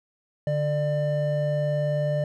triangle tone pair together, 146.83 / 596.9 Hz, D3 / D5, 0 / +28 cents, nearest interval 2 octaves, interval 2428 cents, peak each -23 dBFS, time 0.47-2.24 s, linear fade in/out 2 ms, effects none

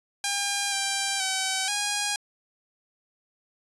5% pulse tone with pitch steps, 804 / 789 / 763 / 821 Hz, G5 / G5 / G5 / G#5, +44 / +11 / -47 / -20 cents, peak -13 dBFS, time 0.24-2.16 s, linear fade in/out 2 ms, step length 480 ms, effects resampled to 24000 Hz

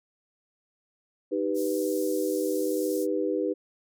sine chord, Eb augmented, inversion none, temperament equal, 311.1 / 392 / 493.9 Hz, Eb4 / G4 / B4, 0 / 0 / 0 cents, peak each -29 dBFS, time 1.31-3.54 s, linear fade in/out 20 ms
white band-pass noise, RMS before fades -42 dBFS, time 1.54-3.07 s, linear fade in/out 50 ms, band 5200 to 15000 Hz, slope 24 dB/octave
effects none

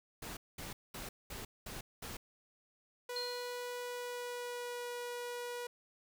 pink noise bursts, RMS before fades -45 dBFS, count 6, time 0.22-2.17 s, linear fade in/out 5 ms, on 150 ms, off 210 ms
sawtooth tone with pitch glide, 490 to 484.9 Hz, B4 to B4, -14 to -32 cents, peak -36 dBFS, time 3.09-5.67 s, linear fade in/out 5 ms, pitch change -18 cents, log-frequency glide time 3.81-4.9 s
sine tone with exponential decay, 4193 Hz, C8, 3 cents sharp, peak -36 dBFS, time 3.16-3.95 s, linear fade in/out 2 ms, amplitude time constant 170 ms
effects none

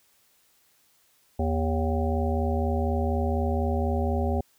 harmonic tone with a mistuned harmonic, 79.6 Hz, D#2, 40 cents sharp, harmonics 1 / 3 / 5 / 7 / 9 / 10, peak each -25 / -30 / -32 / -33 / -35 / -35 dBFS, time 1.39-4.41 s, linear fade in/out 5 ms, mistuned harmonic 10, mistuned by -34 cents, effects white hiss -64 dBFS RMS until 4.58 s

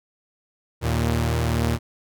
sawtooth tone pair together, 78.29 / 116.54 Hz, D#2 / A#2, +11 / 0 cents, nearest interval perfect fifth, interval 689 cents, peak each -19 dBFS, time 0.81-1.79 s, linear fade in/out 50 ms, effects none

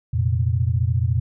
sine chord, F suspended fourth, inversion none, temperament equal, 87.31 / 116.54 / 130.81 Hz, F2 / Bb2 / C3, 0 / 0 / 0 cents, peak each -21 / -20 / -26 dBFS, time 0.13-1.2 s, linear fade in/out 10 ms, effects none

